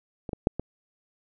clicks, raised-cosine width 2 ms, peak -21 / -17 / -6 / -16 dBFS, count 4, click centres 0.292 / 0.332 / 0.471 / 0.596 s, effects none

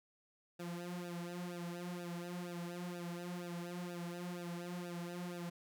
sawtooth tone with flanger, 174.9 Hz, F3, 3 cents sharp, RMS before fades -44 dBFS, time 0.59-5.5 s, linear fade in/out 10 ms, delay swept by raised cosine 0.93 to 4.83 ms, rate 2.1 Hz, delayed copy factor -1, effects none

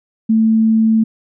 sine tone, 221.9 Hz, A3, 15 cents sharp, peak -9 dBFS, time 0.29-1.04 s, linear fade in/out 10 ms, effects none

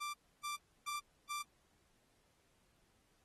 sawtooth tone bursts, 1178 Hz, D6, 5 cents sharp, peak -36 dBFS, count 4, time 0-1.43 s, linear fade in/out 20 ms, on 140 ms, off 290 ms, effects pink hiss -75 dBFS RMS until 3.24 s + AAC 32 kbps

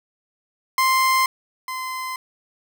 30% pulse tone pair in turn, 1046.5 / 1032.1 Hz, C6 / C6, 0 / -24 cents, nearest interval unison, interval 24 cents, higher first, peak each -13 / -24 dBFS, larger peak first, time 0.78-1.26 / 1.68-2.16 s, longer neither, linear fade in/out 2 ms, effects none

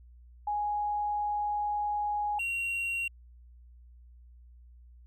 sine / triangle tone pair in turn, 830.6 / 2749 Hz, G#5 / F7, 0 / -28 cents, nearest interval octave + major sixth, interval 2072 cents, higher second, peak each -28 dBFS, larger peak neither, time 0.47-2.39 / 2.39-3.08 s, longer first, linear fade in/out 5 ms, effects added 60 Hz sine -51 dBFS peak until 5.06 s

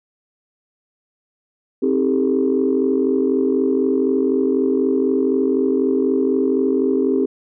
sine chord, A half-diminished seventh, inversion first, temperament just, 264 / 316.8 / 396 / 440 Hz, C4 / Eb4 / G4 / A4, +16 / +31 / +18 / 0 cents, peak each -18 / -23 / -18 / -23 dBFS, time 1.82-7.26 s, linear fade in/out 10 ms, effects tanh soft clip ceiling -6 dBFS

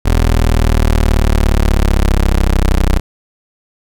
25% pulse linear sweep, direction down, 41.52 to 31.11 Hz, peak -5 dBFS, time 0.05-3 s, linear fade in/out 10 ms, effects none

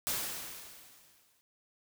white noise with exponential decay, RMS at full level -32 dBFS, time 0.07-1.41 s, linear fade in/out 0 ms, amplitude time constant 290 ms, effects none

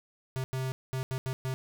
square tone bursts at uneven times, 130.81 Hz, C3, in tune, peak -31 dBFS, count 6, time 0.36-0.44 / 0.53-0.72 / 0.93-1.03 / 1.11-1.18 / 1.26-1.33 / 1.45-1.54 s, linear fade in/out 0 ms, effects none

